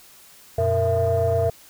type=tone cluster; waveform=sine; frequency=92.2 / 120.4 / 463.4 / 667 Hz; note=F#2 / B2 / A#4 / E5; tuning=-6 / -44 / -10 / +20 cents; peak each=-23 / -26 / -22 / -20 dBFS; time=0.58-1.5 s; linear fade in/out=5 ms; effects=tanh soft clip ceiling -12 dBFS + white hiss -49 dBFS RMS until 1.69 s